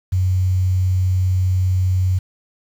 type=tone; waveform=sine; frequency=92.5 Hz; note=F#2; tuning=in tune; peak=-14 dBFS; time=0.12-2.19 s; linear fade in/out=10 ms; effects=7-bit